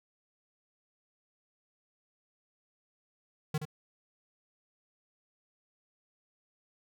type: tone with echo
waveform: square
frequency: 153.1 Hz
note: D#3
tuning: 28 cents flat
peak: -29 dBFS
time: 3.54-3.58 s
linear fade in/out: 5 ms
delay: 73 ms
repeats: 1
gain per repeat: -8 dB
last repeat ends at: 3.653 s
effects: none